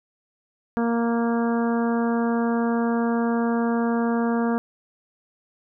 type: harmonic tone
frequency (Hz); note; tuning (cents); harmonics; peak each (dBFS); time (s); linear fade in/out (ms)
233.1; A#3; 0; 1 / 2 / 3 / 4 / 5 / 6 / 7; -21 / -27 / -31 / -33 / -35 / -37 / -38; 0.77-4.58; 0
effects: none